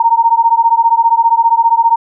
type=beating tone pair; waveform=sine; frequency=915 / 930 Hz; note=A#5 / A#5; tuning=-32 / -4 cents; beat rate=15 Hz; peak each=-10 dBFS; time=0-1.96 s; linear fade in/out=5 ms; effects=none